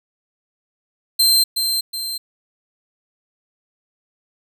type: tone with echo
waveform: sawtooth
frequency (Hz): 4134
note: C8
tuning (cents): -22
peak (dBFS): -9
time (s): 1.19-1.44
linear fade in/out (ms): 10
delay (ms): 370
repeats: 2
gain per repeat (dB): -6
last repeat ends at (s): 2.18
effects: none